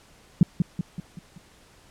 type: tone with echo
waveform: sine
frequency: 172.7 Hz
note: F3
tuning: 19 cents flat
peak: -10 dBFS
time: 0.41-0.43 s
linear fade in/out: 2 ms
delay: 190 ms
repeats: 5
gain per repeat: -6 dB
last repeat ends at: 1.38 s
effects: pink hiss -55 dBFS RMS until 1.9 s + low-pass 10000 Hz 12 dB/octave